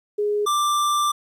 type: tone pair in turn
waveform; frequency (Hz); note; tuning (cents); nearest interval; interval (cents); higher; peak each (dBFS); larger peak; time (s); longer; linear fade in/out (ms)
sine / square; 415.3 / 1179.7; G#4 / D6; 0 / +7; octave + tritone; 1807; second; -19; neither; 0.18-0.46 / 0.46-1.12; second; 10
effects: resampled to 32000 Hz + 10-bit